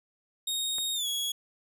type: tone with pitch glide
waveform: sawtooth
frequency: 3729 to 3341 Hz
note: A#7 to G#7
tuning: 0 to +10 cents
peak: -26 dBFS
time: 0.47-1.32 s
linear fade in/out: 5 ms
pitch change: -190 cents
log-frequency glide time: 0.94-1.07 s
type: click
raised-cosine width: 0.5 ms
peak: -28 dBFS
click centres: 0.784 s
effects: none